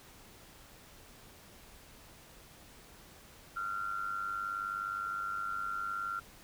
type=tone with amplitude modulation; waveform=sine; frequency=1376 Hz; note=F6; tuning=26 cents flat; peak=-31 dBFS; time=3.56-6.2 s; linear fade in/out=10 ms; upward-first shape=sine; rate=99.4 Hz; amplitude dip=70%; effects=pink hiss -56 dBFS RMS until 6.43 s